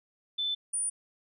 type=tone pair in turn; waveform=sine; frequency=3520 / 9397 Hz; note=A7 / D9; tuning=0 / 0 cents; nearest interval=octave + perfect fourth; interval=1700 cents; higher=second; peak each=-28 dBFS; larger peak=neither; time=0.38-0.55 / 0.73-0.9 s; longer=neither; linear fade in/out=10 ms; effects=none